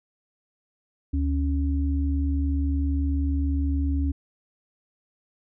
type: tone pair together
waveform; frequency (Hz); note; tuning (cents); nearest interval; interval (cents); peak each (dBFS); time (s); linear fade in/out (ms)
sine; 73.42 / 277.2; D2 / C#4; 0 / 0; octave + major seventh; 2300; -22 / -28; 1.13-4.12; 10
effects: none